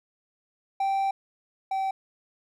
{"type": "tone pair in turn", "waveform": "triangle", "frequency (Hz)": [781, 771.6], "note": ["G5", "G5"], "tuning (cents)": [-7, -28], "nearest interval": "unison", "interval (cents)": 21, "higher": "first", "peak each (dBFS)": [-21, -23], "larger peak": "first", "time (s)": [[0.8, 1.11], [1.71, 1.91]], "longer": "first", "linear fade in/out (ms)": 5, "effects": []}